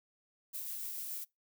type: noise with tremolo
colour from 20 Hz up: violet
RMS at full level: -40 dBFS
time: 0.53-1.25 s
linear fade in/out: 20 ms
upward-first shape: triangle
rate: 7 Hz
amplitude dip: 25%
effects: noise-tail reverb RT60 0.2 s tail -24 dB re dry